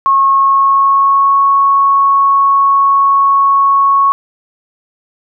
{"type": "tone with pitch glide", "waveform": "sine", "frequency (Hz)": [1090, 1105.2], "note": ["C#6", "C#6"], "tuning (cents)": [-29, -6], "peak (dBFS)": -6, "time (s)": [0.06, 4.12], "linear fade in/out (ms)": 0, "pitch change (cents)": 23, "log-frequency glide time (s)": [0.29, 1.39], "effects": []}